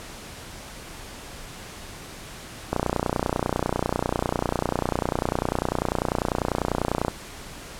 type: click train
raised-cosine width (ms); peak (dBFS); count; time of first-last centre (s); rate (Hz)
1; -8; 132; 2.73-7.082; 30.1
effects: pink hiss -40 dBFS RMS until 7.79 s + low-pass 11000 Hz 12 dB/octave